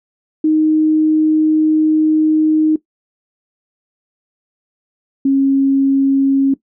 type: tone pair in turn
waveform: sine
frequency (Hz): 311.1 / 272.6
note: D#4 / C#4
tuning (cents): 0 / -29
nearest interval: major second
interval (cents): 229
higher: first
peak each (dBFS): -9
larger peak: neither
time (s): 0.44-2.76 / 5.25-6.54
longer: first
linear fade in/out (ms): 5
effects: noise-tail reverb RT60 0.1 s tail -17 dB re dry